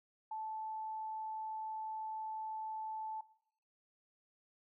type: tone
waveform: sine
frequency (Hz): 874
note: A5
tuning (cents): -12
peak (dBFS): -39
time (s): 0.31-3.21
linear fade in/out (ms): 5
effects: noise-tail reverb RT60 0.7 s tail -18 dB re dry